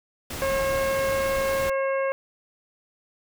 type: noise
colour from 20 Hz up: pink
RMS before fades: -33 dBFS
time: 0.3-1.7 s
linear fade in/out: 5 ms
type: harmonic tone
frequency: 541 Hz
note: C#5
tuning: 42 cents flat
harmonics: 1 / 2 / 3 / 4 / 5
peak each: -23 / -31 / -34 / -36 / -42 dBFS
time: 0.42-2.12 s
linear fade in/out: 0 ms
effects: none